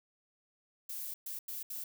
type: noise bursts at uneven times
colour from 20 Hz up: violet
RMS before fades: -41 dBFS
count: 4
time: 0.89-1.14 / 1.26-1.39 / 1.48-1.63 / 1.7-1.84 s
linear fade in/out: 5 ms
effects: none